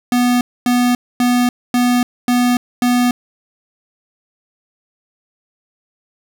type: tone bursts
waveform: square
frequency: 245.4 Hz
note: B3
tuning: 11 cents flat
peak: -12 dBFS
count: 6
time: 0.12-3.11 s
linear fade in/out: 2 ms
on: 290 ms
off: 250 ms
effects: none